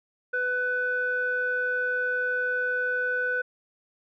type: tone with low-pass filter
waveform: square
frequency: 498.2 Hz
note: B4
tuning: 15 cents sharp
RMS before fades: -27 dBFS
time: 0.33-3.42 s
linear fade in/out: 10 ms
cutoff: 1500 Hz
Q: 6.6
effects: none